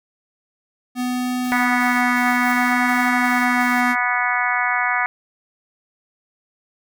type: tone with vibrato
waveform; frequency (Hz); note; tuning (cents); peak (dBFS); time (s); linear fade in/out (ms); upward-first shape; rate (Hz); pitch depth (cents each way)
square; 248.6; B3; +12; -21; 0.95-3.96; 50; triangle; 0.6; 12
type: noise bursts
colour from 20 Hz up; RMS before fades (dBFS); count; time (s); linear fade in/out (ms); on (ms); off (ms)
white; -41; 7; 1.44-3.81; 5; 210; 150
type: harmonic tone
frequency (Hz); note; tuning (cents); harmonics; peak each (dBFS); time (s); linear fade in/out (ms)
245.9; B3; -7; 3 / 4 / 5 / 6 / 7 / 8 / 9; -25 / -25 / -25 / -25 / -25 / -25 / -25; 1.52-5.06; 0
type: noise with exponential growth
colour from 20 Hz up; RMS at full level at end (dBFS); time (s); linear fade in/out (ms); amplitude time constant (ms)
blue; -34; 2.12-2.52; 2; 85
effects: none